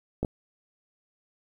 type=clicks; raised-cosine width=2 ms; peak=-15 dBFS; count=2; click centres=0.23 / 0.248 s; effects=9-bit